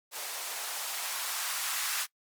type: noise with band-pass filter sweep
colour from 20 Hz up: violet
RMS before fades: -35 dBFS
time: 0.11-2.07 s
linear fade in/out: 50 ms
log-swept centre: 570 to 1300 Hz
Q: 1.4
effects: noise-tail reverb RT60 0.1 s tail -22 dB re dry + Opus 48 kbps